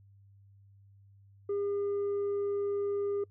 sine tone with tanh clipping, 403.9 Hz, G#4, 48 cents flat, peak -30 dBFS, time 1.49-3.24 s, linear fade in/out 5 ms, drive 2 dB, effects noise-tail reverb RT60 0.1 s tail -24 dB re dry + added 99 Hz sine -56 dBFS peak until 3.3 s

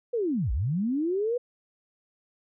sine linear two-way sweep, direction down then up, 500 to 48.77 to 500 Hz, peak -24 dBFS, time 0.13-1.38 s, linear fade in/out 10 ms, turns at 0.52 s, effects none

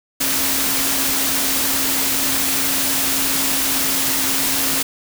sine tone in noise, 270.6 Hz, C#4, 42 cents flat, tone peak -29 dBFS, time 0.2-4.83 s, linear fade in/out 10 ms, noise white, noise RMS -19 dBFS, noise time 0.2-4.83 s, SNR -13 dB, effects none

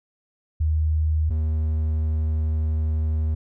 sine / triangle tone pair in turn, 78 / 78 Hz, D#2 / D#2, +5 / +5 cents, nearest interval unison, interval 0 cents, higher neither, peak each -18 / -18 dBFS, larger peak neither, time 0.6-1.3 / 1.3-3.35 s, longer second, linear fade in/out 10 ms, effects none

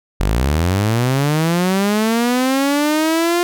sawtooth linear sweep, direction up, 43.65 to 352.6 Hz, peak -10 dBFS, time 0.2-3.43 s, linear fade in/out 0 ms, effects none

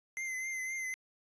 square tone with vibrato, 2069 Hz, C7, 20 cents flat, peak -36 dBFS, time 0.17-0.94 s, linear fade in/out 0 ms, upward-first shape triangle, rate 3.9 Hz, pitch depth 40 cents each way, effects resampled to 22050 Hz

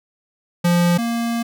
square tone pair in turn, 174 / 233.2 Hz, F3 / A#3, -6 / +1 cents, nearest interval perfect fourth, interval 507 cents, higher second, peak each -14 / -20 dBFS, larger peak first, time 0.64-0.98 / 0.98-1.43 s, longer second, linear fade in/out 10 ms, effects none

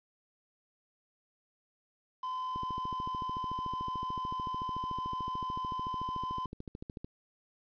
triangle tone, 1020 Hz, C6, 44 cents flat, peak -32 dBFS, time 2.23-6.46 s, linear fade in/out 5 ms
click train, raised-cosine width 3 ms, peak -29 dBFS, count 62, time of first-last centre 2.56-7.045 s, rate 13.6 Hz
effects resampled to 11025 Hz + 10-bit

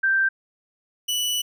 sine / sawtooth tone pair in turn, 1568 / 2960 Hz, G6 / F#7, 0 / 0 cents, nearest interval major seventh, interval 1100 cents, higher second, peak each -17 / -19 dBFS, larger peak first, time 0.03-0.29 / 1.08-1.42 s, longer second, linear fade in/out 10 ms, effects none

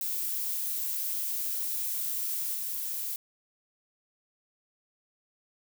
violet noise with level steps, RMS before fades -32 / -34 dBFS, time 0.01-3.16 s, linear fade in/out 2 ms, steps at 2.54 s, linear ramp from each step 10 ms, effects none

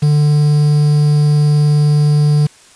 triangle tone with quantisation, 148.4 Hz, D3, 18 cents sharp, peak -6 dBFS, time 0.02-2.47 s, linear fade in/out 10 ms, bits 5, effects white hiss -44 dBFS RMS until 2.75 s + resampled to 22050 Hz

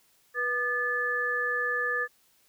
sine tone cluster, 489.7 / 1211 / 1732 Hz, B4 / D#6 / A6, -15 / -47 / -28 cents, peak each -34 / -34 / -27 dBFS, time 0.34-2.08 s, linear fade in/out 50 ms, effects white hiss -65 dBFS RMS until 2.48 s

